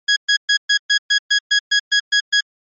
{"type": "tone bursts", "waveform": "20% pulse", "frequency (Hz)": 1661.2, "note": "G#6", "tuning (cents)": 0, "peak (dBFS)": -7, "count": 12, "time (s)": [0.08, 2.408], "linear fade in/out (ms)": 10, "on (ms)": 84, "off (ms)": 120, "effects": ["MP3 32 kbps"]}